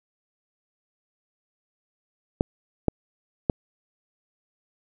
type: clicks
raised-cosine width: 2 ms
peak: -6 dBFS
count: 3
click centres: 2.409 / 2.883 / 3.498 s
effects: none